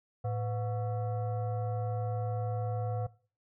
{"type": "tone with frequency modulation", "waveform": "sine", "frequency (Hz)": 110, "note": "A2", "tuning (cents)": 0, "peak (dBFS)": -30, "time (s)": [0.24, 3.07], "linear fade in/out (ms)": 10, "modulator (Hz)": 613, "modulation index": 0.75, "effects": ["noise-tail reverb RT60 0.4 s tail -20 dB re dry"]}